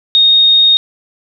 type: tone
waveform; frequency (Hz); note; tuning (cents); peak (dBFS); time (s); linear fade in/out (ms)
sine; 3713; A#7; -8; -5; 0.15-0.77; 0
effects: none